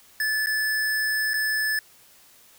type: tone with dropouts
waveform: square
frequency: 1736 Hz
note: A6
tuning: 24 cents flat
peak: -23 dBFS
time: 0.2-1.79 s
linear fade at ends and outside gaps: 2 ms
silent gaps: 0.461-0.469 / 1.335-1.34 s
effects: white hiss -54 dBFS RMS until 2.58 s